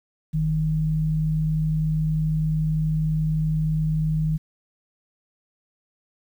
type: tone pair together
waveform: sine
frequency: 44.12 / 155.56 Hz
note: F1 / D#3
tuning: +18 / 0 cents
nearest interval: octave + minor seventh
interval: 2182 cents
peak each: -29 / -20 dBFS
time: 0.33-4.38 s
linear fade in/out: 20 ms
effects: 9-bit